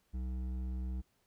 sine tone with hard clipping, 63.1 Hz, B1, 38 cents sharp, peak -37 dBFS, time 0.13-1.02 s, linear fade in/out 20 ms, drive 9 dB, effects pink hiss -75 dBFS RMS until 1.26 s

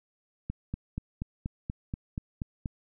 click train, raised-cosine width 5 ms, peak -20 dBFS, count 10, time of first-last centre 0.5-2.658 s, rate 4.17 Hz, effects none

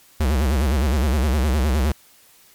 square tone with vibrato, 69.6 Hz, C#2, 8 cents sharp, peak -17 dBFS, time 0.2-1.92 s, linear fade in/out 5 ms, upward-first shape sine, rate 9.7 Hz, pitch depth 200 cents each way, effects white hiss -52 dBFS RMS until 2.54 s + MP3 96 kbps

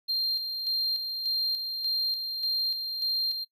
triangle tone with tremolo, 4186 Hz, C8, in tune, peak -23 dBFS, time 0.08-3.45 s, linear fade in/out 20 ms, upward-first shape square, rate 1.7 Hz, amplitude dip 50%, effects noise-tail reverb RT60 0.1 s tail -21 dB re dry + tanh soft clip ceiling -19 dBFS

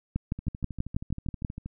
two click trains, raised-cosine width 5 ms, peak -15 / -24 dBFS, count 9 / 17, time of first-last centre 0.16-1.448 / 0.39-1.66 s, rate 6.21 / 12.6 Hz, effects none

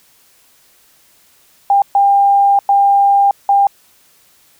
sine tone bursts at uneven times, 799 Hz, G5, 33 cents sharp, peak -7 dBFS, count 4, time 1.7-1.82 / 1.95-2.59 / 2.69-3.31 / 3.49-3.67 s, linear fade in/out 2 ms, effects white hiss -51 dBFS RMS until 4.59 s

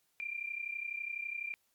sine tone pair together, 2362 / 2394 Hz, D7 / D7, +9 / +33 cents, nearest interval unison, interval 24 cents, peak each -40 / -39 dBFS, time 0.2-1.54 s, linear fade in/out 0 ms, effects white hiss -75 dBFS RMS until 1.74 s + MP3 96 kbps

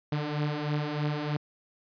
sawtooth beating tone pair, 146.83 / 150.03 Hz, D3 / D3, 0 / +37 cents, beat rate 3.2 Hz, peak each -29 / -26 dBFS, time 0.12-1.37 s, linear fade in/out 5 ms, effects resampled to 11025 Hz

